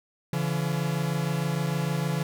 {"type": "tone pair together", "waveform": "45% pulse", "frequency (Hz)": [142.2, 168.73], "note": ["C#3", "E3"], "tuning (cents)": [45, 41], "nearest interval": "minor third", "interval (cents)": 296, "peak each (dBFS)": -28, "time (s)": [0.33, 2.23], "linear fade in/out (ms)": 2, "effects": []}